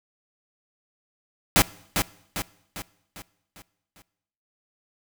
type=noise with echo; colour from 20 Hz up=pink; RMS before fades=-17 dBFS; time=1.56-1.62 s; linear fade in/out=0 ms; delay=400 ms; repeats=6; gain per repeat=-6 dB; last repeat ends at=4.02 s; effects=noise-tail reverb RT60 0.8 s tail -21 dB re dry